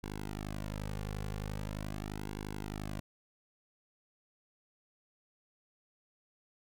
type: tone with flanger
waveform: sawtooth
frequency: 51.5 Hz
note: G#1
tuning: 14 cents flat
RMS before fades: -40 dBFS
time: 0.03-3 s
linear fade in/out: 5 ms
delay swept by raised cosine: 1.6 to 3.2 ms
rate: 0.42 Hz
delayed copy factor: -0.95
effects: none